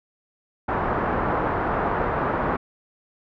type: low-pass noise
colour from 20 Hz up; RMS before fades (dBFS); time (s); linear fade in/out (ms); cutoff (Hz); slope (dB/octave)
white; -24; 0.68-2.57; 10; 1300; 24
effects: none